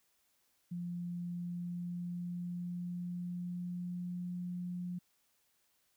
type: tone with pitch glide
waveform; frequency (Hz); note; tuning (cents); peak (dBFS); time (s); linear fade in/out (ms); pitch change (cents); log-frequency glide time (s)
sine; 174.61 to 177.87; F3 to F3; 0 to +32; -37; 0.71-4.99; 10; +32; 1.29-4.36
effects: white hiss -75 dBFS RMS until 5.96 s